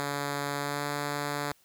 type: tone with pitch glide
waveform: 5% pulse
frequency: 142.9 to 144.89 Hz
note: D3 to D3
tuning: -47 to -23 cents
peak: -19 dBFS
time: 0-1.52 s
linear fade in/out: 0 ms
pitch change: +24 cents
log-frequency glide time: 0.56-0.86 s
effects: white hiss -64 dBFS RMS until 1.64 s